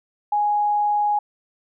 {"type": "tone", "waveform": "sine", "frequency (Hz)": 830.6, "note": "G#5", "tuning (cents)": 0, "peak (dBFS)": -17, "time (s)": [0.32, 1.19], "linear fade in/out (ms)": 5, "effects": []}